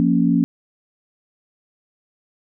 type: chord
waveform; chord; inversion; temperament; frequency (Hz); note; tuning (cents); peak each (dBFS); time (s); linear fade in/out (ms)
sine; Bb minor; second; equal; 174.61 / 233.1 / 277.2; F3 / Bb3 / Db4; 0 / 0 / 0; -18; 0-0.44; 0
effects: none